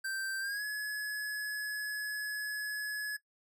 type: tone with pitch glide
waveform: square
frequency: 1565 to 1696.8 Hz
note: G6 to G#6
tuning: -3 to +37 cents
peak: -35 dBFS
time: 0.04-3.17 s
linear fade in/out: 10 ms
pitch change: +140 cents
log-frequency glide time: 0.4-0.64 s
effects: noise-tail reverb RT60 0.1 s tail -20 dB re dry

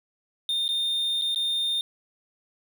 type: tone with dropouts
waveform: triangle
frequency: 3637 Hz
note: A#7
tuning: 43 cents flat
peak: -22 dBFS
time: 0.49-1.81 s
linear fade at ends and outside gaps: 1 ms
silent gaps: 0.68-0.689 / 1.214-1.22 / 1.347-1.359 s
effects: none

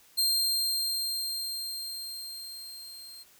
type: tone with level ramp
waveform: sawtooth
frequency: 4186 Hz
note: C8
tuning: in tune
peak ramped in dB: -20 to -42 dBFS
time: 0.17-3.24 s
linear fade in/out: 20 ms
effects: white hiss -59 dBFS RMS until 3.39 s

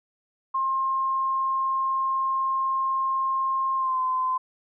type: tone with pitch glide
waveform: sine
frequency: 1064 to 1030.1 Hz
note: C6 to C6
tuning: +29 to -27 cents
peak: -22 dBFS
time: 0.54-4.38 s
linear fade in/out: 10 ms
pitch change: -56 cents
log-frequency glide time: 3.76-4 s
effects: none

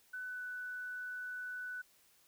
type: tone with pitch glide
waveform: sine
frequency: 1500 to 1490.5 Hz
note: F#6 to F#6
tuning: +23 to +12 cents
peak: -40 dBFS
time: 0.13-1.82 s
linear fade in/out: 10 ms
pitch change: -11 cents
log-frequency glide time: 0.27-0.41 s
effects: white hiss -68 dBFS RMS until 2.27 s

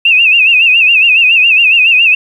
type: tone with vibrato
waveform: sine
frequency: 2637 Hz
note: E7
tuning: in tune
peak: -4 dBFS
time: 0.05-2.15 s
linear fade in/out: 5 ms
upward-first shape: sine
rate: 7.2 Hz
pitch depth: 110 cents each way
effects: 7-bit

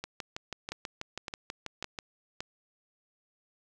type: two click trains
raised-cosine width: 0.2 ms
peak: -19 / -19 dBFS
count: 13 / 4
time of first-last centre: 0.04-1.988 / 0.72-2.405 s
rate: 6.16 / 1.78 Hz
effects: none

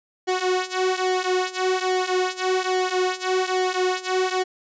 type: tone with flanger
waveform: sawtooth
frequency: 370 Hz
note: F#4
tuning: in tune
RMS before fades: -23 dBFS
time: 0.27-4.44 s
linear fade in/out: 20 ms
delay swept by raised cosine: 1.9 to 5.4 ms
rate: 1.2 Hz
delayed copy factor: -0.8
effects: resampled to 16000 Hz

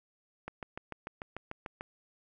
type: click train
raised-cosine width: 0.5 ms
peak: -24 dBFS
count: 10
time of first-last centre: 0.48-1.809 s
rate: 6.77 Hz
effects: none

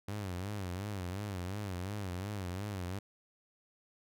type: tone with vibrato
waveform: sawtooth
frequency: 96.3 Hz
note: G2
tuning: 30 cents flat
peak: -33 dBFS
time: 0.08-2.99 s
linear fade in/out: 5 ms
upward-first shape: sine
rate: 2.8 Hz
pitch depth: 150 cents each way
effects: none

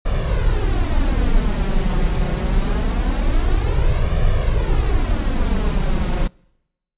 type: noise with flanger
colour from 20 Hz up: brown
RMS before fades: -17 dBFS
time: 0.05-6.28 s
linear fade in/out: 10 ms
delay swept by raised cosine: 1.7 to 5.6 ms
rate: 0.24 Hz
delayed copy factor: +0.6
effects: noise-tail reverb RT60 0.9 s tail -26 dB re dry + resampled to 8000 Hz

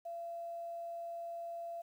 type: tone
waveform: sine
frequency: 680 Hz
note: F5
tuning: 46 cents flat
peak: -40 dBFS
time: 0.05-1.82 s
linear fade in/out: 10 ms
effects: 11-bit

